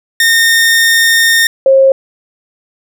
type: tone pair in turn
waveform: sawtooth / sine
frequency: 1831 / 536.6 Hz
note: A#6 / C5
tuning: -32 / +44 cents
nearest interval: octave + major sixth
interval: 2124 cents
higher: first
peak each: -3 dBFS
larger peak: neither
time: 0.2-1.47 / 1.66-1.92 s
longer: first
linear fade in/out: 2 ms
effects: none